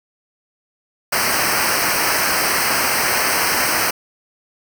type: noise with comb filter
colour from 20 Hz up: pink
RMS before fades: -18 dBFS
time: 1.12-3.91 s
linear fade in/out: 10 ms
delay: 0.28 ms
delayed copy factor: -1
effects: none